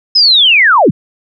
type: linear sweep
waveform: sine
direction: down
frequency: 5190 to 98 Hz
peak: -4 dBFS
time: 0.15-0.91 s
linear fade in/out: 10 ms
effects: none